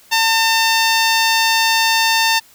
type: tone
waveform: 10% pulse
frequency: 900 Hz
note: A5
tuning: 39 cents sharp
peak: -4 dBFS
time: 0.11-2.4 s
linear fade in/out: 20 ms
effects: white hiss -48 dBFS RMS until 2.54 s